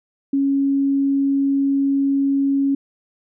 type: tone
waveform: sine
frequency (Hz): 276.2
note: C#4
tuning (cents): -6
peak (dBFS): -15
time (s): 0.33-2.75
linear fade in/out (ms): 5
effects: none